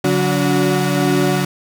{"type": "tone cluster", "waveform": "35% pulse", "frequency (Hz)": [142.7, 184.1, 287.1, 366.3], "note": ["D3", "F#3", "D4", "F#4"], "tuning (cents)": [-49, -8, -39, -17], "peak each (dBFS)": -18, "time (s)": [0.04, 1.45], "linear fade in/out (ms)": 5, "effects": []}